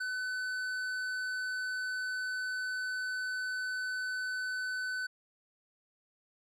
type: tone with tanh clipping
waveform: sine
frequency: 1508 Hz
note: F#6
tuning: 32 cents sharp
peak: -35 dBFS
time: 0-5.07 s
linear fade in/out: 10 ms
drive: 11 dB
effects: none